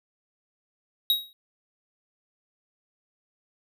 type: tone with exponential decay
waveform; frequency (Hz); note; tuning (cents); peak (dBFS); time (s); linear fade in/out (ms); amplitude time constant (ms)
square; 3806; A#7; +35; -17; 1.1-1.33; 1; 48
effects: none